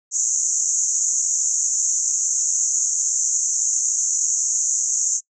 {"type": "band-pass noise", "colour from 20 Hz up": "pink", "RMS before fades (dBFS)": -21, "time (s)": [0.11, 5.21], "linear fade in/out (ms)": 50, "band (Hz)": [6300, 7200], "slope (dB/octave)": 96, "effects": ["noise-tail reverb RT60 0.1 s tail -23 dB re dry"]}